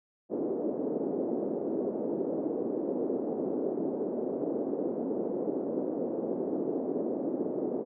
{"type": "band-pass noise", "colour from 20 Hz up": "pink", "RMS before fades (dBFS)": -32, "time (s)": [0.29, 7.85], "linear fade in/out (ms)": 50, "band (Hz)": [270, 500], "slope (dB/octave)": 24, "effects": []}